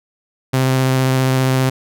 sawtooth tone with vibrato, 130.81 Hz, C3, in tune, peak -9 dBFS, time 0.53-1.7 s, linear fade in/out 10 ms, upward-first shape triangle, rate 15 Hz, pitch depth 15 cents each way, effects none

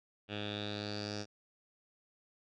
10% pulse tone with low-pass filter sweep, 103.83 Hz, G#2, in tune, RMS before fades -40 dBFS, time 0.28-1.26 s, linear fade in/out 50 ms, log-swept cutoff 3100 to 5400 Hz, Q 7, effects none

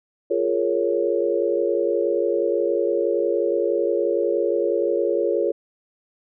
sine chord, Bb minor seventh, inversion second, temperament equal, 349.2 / 415.3 / 466.2 / 554.4 Hz, F4 / Ab4 / Bb4 / Db5, 0 / 0 / 0 / 0 cents, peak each -24 dBFS, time 0.3-5.52 s, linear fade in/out 10 ms, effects none

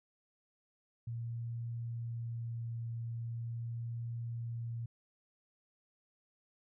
sine tone with vibrato, 116.54 Hz, A#2, in tune, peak -37 dBFS, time 1.07-4.86 s, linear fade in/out 5 ms, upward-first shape triangle, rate 0.41 Hz, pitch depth 10 cents each way, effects none

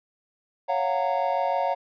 triangle chord, Gb major seventh, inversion second, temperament just, 555 / 693.7 / 740 / 925 Hz, Db5 / F5 / Gb5 / Bb5, +2 / -12 / 0 / -14 cents, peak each -26 dBFS, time 0.68-1.75 s, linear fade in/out 20 ms, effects resampled to 11025 Hz

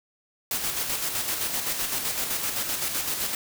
white noise with tremolo, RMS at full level -27 dBFS, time 0.51-3.35 s, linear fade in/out 2 ms, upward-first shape square, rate 7.8 Hz, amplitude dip 40%, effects none

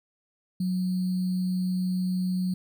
sine tone with sample-and-hold, 183.4 Hz, F#3, 15 cents flat, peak -24 dBFS, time 0.6-2.54 s, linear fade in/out 5 ms, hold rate 4410 Hz, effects none

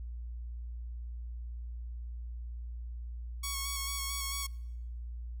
5% pulse tone with vibrato, 1108.7 Hz, C#6, in tune, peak -23 dBFS, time 3.43-4.47 s, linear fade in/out 10 ms, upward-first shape square, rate 4.5 Hz, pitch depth 17 cents each way, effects noise-tail reverb RT60 1.0 s tail -26 dB re dry + added 59 Hz sine -38 dBFS peak until 5.4 s

